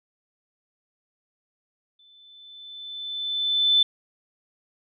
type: tone with exponential growth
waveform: sine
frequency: 3520 Hz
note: A7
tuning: in tune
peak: -14 dBFS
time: 1.99-3.83 s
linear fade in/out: 5 ms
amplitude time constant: 400 ms
effects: none

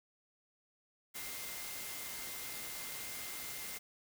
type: tone in noise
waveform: sine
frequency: 2093 Hz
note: C7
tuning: in tune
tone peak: -52 dBFS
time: 1.14-3.79 s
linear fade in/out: 20 ms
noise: white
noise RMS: -44 dBFS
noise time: 1.14-3.79 s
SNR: -11 dB
effects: none

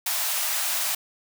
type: high-pass noise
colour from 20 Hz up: white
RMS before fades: -26 dBFS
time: 0.06-0.95 s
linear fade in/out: 5 ms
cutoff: 600 Hz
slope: 96 dB/octave
effects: none

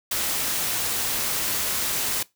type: noise with amplitude modulation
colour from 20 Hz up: white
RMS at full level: -24 dBFS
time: 0.11-2.23 s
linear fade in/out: 5 ms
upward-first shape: sine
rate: 214 Hz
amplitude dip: 35%
effects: noise-tail reverb RT60 0.2 s tail -21 dB re dry

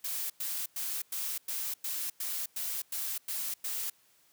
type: noise bursts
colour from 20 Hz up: blue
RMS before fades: -35 dBFS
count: 11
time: 0.04-3.9 s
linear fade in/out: 5 ms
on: 260 ms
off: 100 ms
effects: white hiss -66 dBFS RMS until 4.32 s + high-pass 80 Hz 12 dB/octave

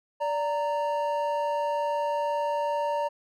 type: tone pair together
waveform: triangle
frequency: 583 / 925.5 Hz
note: D5 / A#5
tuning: -13 / -13 cents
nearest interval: minor sixth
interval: 800 cents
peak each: -26 dBFS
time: 0.2-3.09 s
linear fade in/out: 20 ms
effects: none

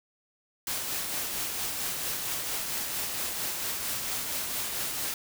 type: noise with tremolo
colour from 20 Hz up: white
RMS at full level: -31 dBFS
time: 0.67-5.14 s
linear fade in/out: 2 ms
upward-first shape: triangle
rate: 4.4 Hz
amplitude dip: 35%
effects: none

